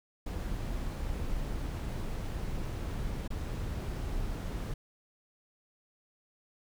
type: noise with dropouts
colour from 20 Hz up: brown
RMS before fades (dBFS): -35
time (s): 0.26-4.74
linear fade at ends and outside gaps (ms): 5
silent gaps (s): 3.278-3.303
effects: none